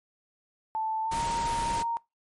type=tone with pitch glide; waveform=sine; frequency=880 to 928.6 Hz; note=A5 to A#5; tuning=0 to -7 cents; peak=-27 dBFS; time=0.75-1.97 s; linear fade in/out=0 ms; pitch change=+93 cents; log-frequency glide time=1.03-1.2 s
type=noise; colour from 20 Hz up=pink; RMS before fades=-35 dBFS; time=1.11-1.83 s; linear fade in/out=10 ms
effects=noise-tail reverb RT60 0.2 s tail -22 dB re dry + MP3 48 kbps